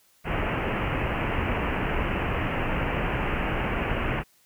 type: low-pass noise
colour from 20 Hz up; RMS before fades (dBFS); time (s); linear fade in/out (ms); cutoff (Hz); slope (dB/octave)
pink; -27; 0.24-4.24; 50; 2900; 96
effects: white hiss -62 dBFS RMS until 4.45 s